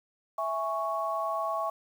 sine chord, C# minor, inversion first, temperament equal, 659.3 / 830.6 / 1108.7 Hz, E5 / G#5 / C#6, 0 / 0 / 0 cents, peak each -32 / -36 / -31 dBFS, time 0.38-1.7 s, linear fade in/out 5 ms, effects 9-bit

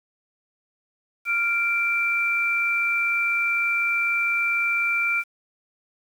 sine tone pair together, 1393.1 / 2349 Hz, F6 / D7, -5 / 0 cents, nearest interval major sixth, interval 905 cents, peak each -26 / -21 dBFS, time 1.25-5.24 s, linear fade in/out 50 ms, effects 8-bit

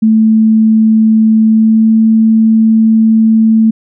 sine tone with pitch glide, 220 to 221.9 Hz, A3 to A3, 0 to +15 cents, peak -4 dBFS, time 0.02-3.71 s, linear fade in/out 10 ms, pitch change +15 cents, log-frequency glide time 1.47-1.95 s, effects none

